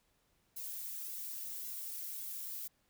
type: noise with flanger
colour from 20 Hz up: violet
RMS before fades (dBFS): -43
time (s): 0.56-2.68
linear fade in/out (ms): 10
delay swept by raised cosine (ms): 1.6 to 3.4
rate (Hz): 1.8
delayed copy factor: -0.8
effects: pink hiss -75 dBFS RMS until 2.89 s